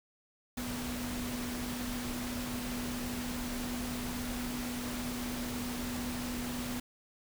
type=tone in noise; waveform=sine; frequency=245.1 Hz; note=B3; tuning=13 cents flat; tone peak=-37 dBFS; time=0.57-6.8 s; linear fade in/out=5 ms; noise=pink; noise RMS=-40 dBFS; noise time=0.57-6.8 s; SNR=0 dB; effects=none